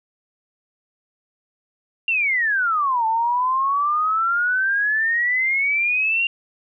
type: exponential two-way sweep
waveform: sine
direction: down then up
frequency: 2794 to 880 to 2794 Hz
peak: -17 dBFS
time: 2.08-6.27 s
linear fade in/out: 2 ms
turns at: 3.06 s
effects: none